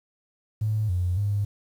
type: tone with pitch steps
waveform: triangle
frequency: 107.9 / 89.5 / 102 Hz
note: A2 / F2 / G#2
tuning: -33 / +43 / -31 cents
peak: -18 dBFS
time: 0.61-1.45 s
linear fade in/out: 10 ms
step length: 280 ms
effects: tanh soft clip ceiling -20 dBFS + 9-bit